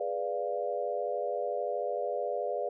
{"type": "chord", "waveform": "sine", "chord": "G# diminished seventh", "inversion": "none", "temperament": "equal", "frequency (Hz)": [415.3, 493.9, 587.3, 698.5], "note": ["G#4", "B4", "D5", "F5"], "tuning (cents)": [0, 0, 0, 0], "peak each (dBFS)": [-37, -35, -34, -36], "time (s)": [0, 2.69], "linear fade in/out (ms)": 5, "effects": []}